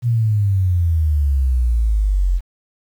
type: exponential sweep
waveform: sine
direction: down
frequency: 121.6 to 43.22 Hz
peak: -13 dBFS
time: 0.02-2.41 s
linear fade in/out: 50 ms
effects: 8-bit